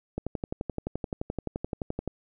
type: click train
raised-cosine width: 2 ms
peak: -17 dBFS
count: 23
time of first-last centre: 0.18-2.077 s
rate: 11.6 Hz
effects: none